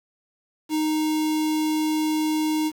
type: tone with notch filter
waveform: square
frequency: 309.8 Hz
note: D#4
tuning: 7 cents flat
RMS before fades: -23 dBFS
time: 0.69-2.72 s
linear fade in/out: 50 ms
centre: 1600 Hz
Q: 1.9
effects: 8-bit